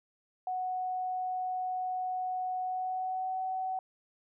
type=tone with pitch glide; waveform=sine; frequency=739 to 752.4 Hz; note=F#5 to F#5; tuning=-2 to +29 cents; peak=-31 dBFS; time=0.47-3.79 s; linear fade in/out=2 ms; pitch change=+31 cents; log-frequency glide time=2.62-3.4 s; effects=none